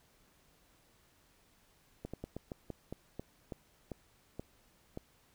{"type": "slowing click train", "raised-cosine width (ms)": 2, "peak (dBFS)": -27, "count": 12, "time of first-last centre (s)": [2.05, 4.974], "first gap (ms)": 86, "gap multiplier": 1.21, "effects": ["pink hiss -68 dBFS RMS until 5.34 s"]}